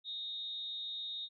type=tone with amplitude modulation; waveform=sine; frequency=3718 Hz; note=A#7; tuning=5 cents flat; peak=-36 dBFS; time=0.04-1.29 s; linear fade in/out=50 ms; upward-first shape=sine; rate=283 Hz; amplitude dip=55%; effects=none